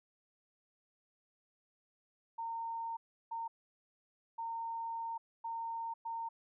sine tone bursts at uneven times, 916 Hz, A#5, 31 cents flat, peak -37 dBFS, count 5, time 2.38-2.97 / 3.31-3.48 / 4.38-5.18 / 5.44-5.94 / 6.05-6.29 s, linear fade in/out 10 ms, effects none

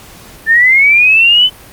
sine linear sweep, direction up, 1760 to 3053 Hz, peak -4 dBFS, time 0.46-1.5 s, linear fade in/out 50 ms, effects pink hiss -36 dBFS RMS until 1.72 s + Opus 48 kbps

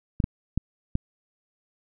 clicks, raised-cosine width 5 ms, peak -11 dBFS, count 4, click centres 0.202 / 0.241 / 0.576 / 0.954 s, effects none

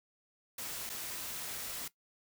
white noise with dropouts, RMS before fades -41 dBFS, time 0.58-1.88 s, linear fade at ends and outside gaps 5 ms, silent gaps 0.894-0.898 s, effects noise-tail reverb RT60 0.1 s tail -17 dB re dry

